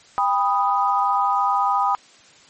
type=chord; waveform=sine; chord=G augmented; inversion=none; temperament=equal with one note detuned; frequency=798.2 / 987.8 / 1244.5 Hz; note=G5 / B5 / D#6; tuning=+31 / 0 / 0 cents; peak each=-21 dBFS; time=0.18-1.95 s; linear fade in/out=0 ms; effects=white hiss -50 dBFS RMS until 2.49 s + MP3 32 kbps